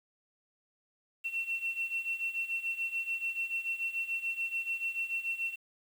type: beating tone pair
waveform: sine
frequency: 2706 / 2712.9 Hz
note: E7 / E7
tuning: +45 / +49 cents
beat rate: 6.9 Hz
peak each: -36 / -33 dBFS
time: 1.24-5.56 s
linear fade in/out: 20 ms
effects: tanh soft clip ceiling -26 dBFS + 9-bit